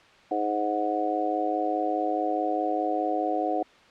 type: harmonic tone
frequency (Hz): 104.8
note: G#2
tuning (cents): +16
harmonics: 3 / 4 / 5 / 6 / 7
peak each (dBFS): -30 / -34 / -32 / -34 / -27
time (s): 0.31-3.63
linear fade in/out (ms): 5
effects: white hiss -54 dBFS RMS until 3.9 s + low-pass 3000 Hz 12 dB/octave